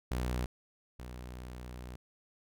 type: tone pair in turn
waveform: sawtooth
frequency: 61.74 / 61.74 Hz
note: B1 / B1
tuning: 0 / 0 cents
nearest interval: unison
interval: 0 cents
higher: neither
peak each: -28 / -39 dBFS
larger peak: first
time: 0.11-0.46 / 0.99-1.96 s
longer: second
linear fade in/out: 5 ms
effects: none